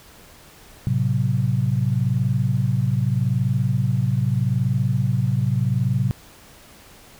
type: chord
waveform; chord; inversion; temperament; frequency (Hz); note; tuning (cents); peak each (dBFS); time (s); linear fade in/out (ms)
sine; F# diminished; first; equal; 110 / 130.81 / 185; A2 / C3 / F#3; 0 / 0 / 0; -22 / -20 / -26; 0.87-6.11; 0
effects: pink hiss -47 dBFS RMS until 7.19 s